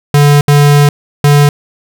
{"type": "tone bursts at uneven times", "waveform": "square", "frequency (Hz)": 145, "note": "D3", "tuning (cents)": -22, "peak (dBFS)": -4, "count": 3, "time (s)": [[0.14, 0.41], [0.48, 0.89], [1.24, 1.49]], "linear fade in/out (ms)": 2, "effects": []}